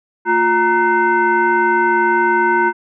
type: tone with frequency modulation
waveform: sine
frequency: 932.3 Hz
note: A#5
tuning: in tune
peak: -11 dBFS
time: 0.25-2.73 s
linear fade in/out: 50 ms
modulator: 579 Hz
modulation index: 1.2
effects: none